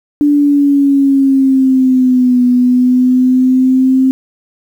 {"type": "linear two-way sweep", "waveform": "sine", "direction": "down then up", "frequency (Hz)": [293, 246.9, 263], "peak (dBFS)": -6, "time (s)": [0.21, 4.11], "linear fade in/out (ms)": 0, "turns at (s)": 2.44, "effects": ["7-bit"]}